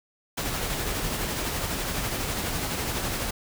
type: noise with tremolo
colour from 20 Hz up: pink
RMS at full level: -28 dBFS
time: 0.37-3.31 s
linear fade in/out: 10 ms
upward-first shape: sine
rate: 12 Hz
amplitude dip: 30%
effects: none